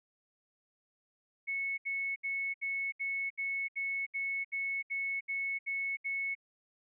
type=tone bursts; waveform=sine; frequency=2202 Hz; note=C#7; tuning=12 cents flat; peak=-32 dBFS; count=13; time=1.47-6.352 s; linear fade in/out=20 ms; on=310 ms; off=71 ms; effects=none